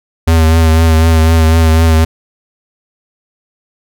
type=tone with vibrato; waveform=square; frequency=81 Hz; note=E2; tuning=30 cents flat; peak=-6 dBFS; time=0.27-2.05 s; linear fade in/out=10 ms; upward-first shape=triangle; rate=4 Hz; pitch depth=38 cents each way; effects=none